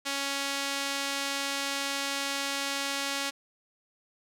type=tone with band-pass filter; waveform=sawtooth; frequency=277.9 Hz; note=C#4; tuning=4 cents sharp; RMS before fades=-32 dBFS; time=0.05-3.31 s; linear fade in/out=20 ms; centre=4500 Hz; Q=0.62; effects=none